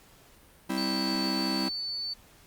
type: chord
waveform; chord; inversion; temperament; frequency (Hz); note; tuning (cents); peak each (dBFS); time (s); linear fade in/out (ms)
45% pulse; C major; second; just; 196.22 / 261.6 / 327; G3 / C4 / E4; +2 / 0 / -14; -33; 0.69-1.69; 10
type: tone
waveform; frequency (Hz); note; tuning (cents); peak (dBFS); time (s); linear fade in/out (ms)
sine; 4497; C#8; +24; -31; 0.77-2.14; 10
effects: pink hiss -57 dBFS RMS until 2.46 s + Opus 48 kbps